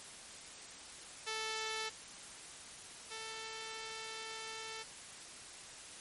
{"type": "tone pair in turn", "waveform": "5% pulse", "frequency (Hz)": [440, 443.8], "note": ["A4", "A4"], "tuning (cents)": [0, 15], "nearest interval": "unison", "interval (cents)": 15, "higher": "second", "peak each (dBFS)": [-26, -32], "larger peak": "first", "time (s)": [[1.26, 1.9], [3.1, 4.84]], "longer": "second", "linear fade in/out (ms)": 20, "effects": ["white hiss -51 dBFS RMS until 6 s", "MP3 48 kbps"]}